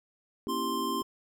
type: chord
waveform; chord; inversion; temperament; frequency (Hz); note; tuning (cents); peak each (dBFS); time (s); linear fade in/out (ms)
sine; A# diminished seventh; none; equal with one note detuned; 237.7 / 277.2 / 329.6 / 392; A#3 / C#4 / E4 / G4; +34 / 0 / 0 / 0; -37; 0.47-1.02; 0
type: tone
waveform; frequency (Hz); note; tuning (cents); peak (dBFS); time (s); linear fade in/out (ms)
square; 1050; C6; +6; -32; 0.48-1.03; 20
effects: none